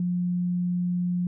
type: tone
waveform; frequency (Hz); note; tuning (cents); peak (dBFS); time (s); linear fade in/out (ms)
sine; 177.7; F3; +30; -23; 0-1.27; 2
effects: none